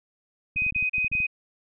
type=tone bursts; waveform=sine; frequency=2507 Hz; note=D#7; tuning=12 cents sharp; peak=-22 dBFS; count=4; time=0.56-1.268 s; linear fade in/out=10 ms; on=150 ms; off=36 ms
type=clicks; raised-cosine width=5 ms; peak=-27 dBFS; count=11; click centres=0.561 / 0.621 / 0.665 / 0.724 / 0.762 / 0.826 / 0.982 / 1.046 / 1.117 / 1.152 / 1.203 s
effects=none